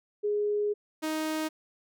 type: tone pair in turn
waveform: sine / sawtooth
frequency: 415.3 / 312.7 Hz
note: G#4 / D#4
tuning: 0 / +9 cents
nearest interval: perfect fourth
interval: 491 cents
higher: first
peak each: -25 dBFS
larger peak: neither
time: 0.23-0.74 / 1.02-1.49 s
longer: first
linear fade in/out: 20 ms
effects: none